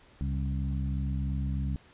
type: harmonic tone with a mistuned harmonic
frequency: 68.4 Hz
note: C#2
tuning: 23 cents flat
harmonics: 1 / 2 / 3 / 4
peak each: -30 / -33 / -37 / -43 dBFS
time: 0.21-1.76 s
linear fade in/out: 0 ms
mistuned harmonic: 3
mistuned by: -45 cents
effects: pink hiss -58 dBFS RMS until 1.93 s + resampled to 8000 Hz